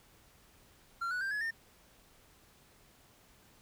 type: tone with pitch steps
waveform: triangle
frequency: 1376 / 1474.8 / 1580.6 / 1694.1 / 1815.6 Hz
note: F6 / F#6 / G6 / G#6 / A#6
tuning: -26 / -6 / +14 / +34 / -46 cents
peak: -31 dBFS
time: 1.01-1.51 s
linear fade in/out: 10 ms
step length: 100 ms
effects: pink hiss -63 dBFS RMS until 3.61 s